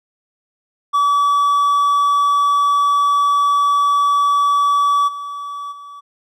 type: tone with level steps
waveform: triangle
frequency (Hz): 1146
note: D6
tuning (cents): -43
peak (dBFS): -10 / -23 / -31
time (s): 0.93-6.01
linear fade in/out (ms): 20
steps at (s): 5.07 / 5.71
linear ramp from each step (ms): 20
effects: none